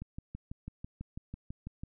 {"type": "click train", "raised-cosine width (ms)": 5, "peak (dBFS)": -28, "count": 12, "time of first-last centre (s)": [0.02, 1.835], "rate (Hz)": 6.06, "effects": []}